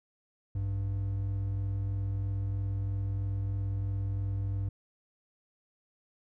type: tone pair together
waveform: triangle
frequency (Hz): 55.72 / 98.8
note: A1 / G2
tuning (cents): +23 / +14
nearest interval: minor seventh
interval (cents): 991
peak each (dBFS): -36 / -28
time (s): 0.55-4.69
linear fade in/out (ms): 5
effects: none